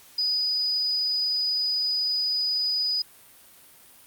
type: tone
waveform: sine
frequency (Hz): 4962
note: D#8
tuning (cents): -6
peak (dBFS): -22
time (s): 0.18-3.02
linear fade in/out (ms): 5
effects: white hiss -52 dBFS RMS until 4.06 s + Opus 48 kbps